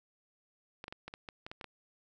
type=clicks; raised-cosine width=0.3 ms; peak=-27 dBFS; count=10; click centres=0.841 / 0.881 / 0.925 / 1.08 / 1.139 / 1.288 / 1.465 / 1.515 / 1.612 / 1.643 s; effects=none